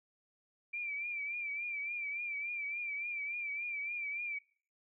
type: tone with vibrato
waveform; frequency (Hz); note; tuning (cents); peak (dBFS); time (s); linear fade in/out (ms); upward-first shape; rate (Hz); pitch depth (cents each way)
sine; 2349; D7; 0; -36; 0.73-4.39; 10; triangle; 3.5; 73
effects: noise-tail reverb RT60 0.5 s tail -24 dB re dry